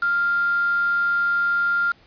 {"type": "tone with quantisation", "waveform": "sine", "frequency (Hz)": 1396.9, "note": "F6", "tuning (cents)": 0, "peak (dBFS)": -18, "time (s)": [0.02, 1.92], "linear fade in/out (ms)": 5, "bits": 5, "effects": ["pink hiss -54 dBFS RMS until 2.06 s", "resampled to 11025 Hz"]}